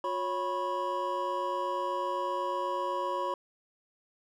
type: tone cluster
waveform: triangle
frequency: 359.2 / 553 / 982 / 1090 Hz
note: F4 / C#5 / B5 / C#6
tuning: +49 / -4 / -10 / -29 cents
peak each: -36 / -33 / -31 / -35 dBFS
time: 0.04-3.34 s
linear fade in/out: 2 ms
effects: none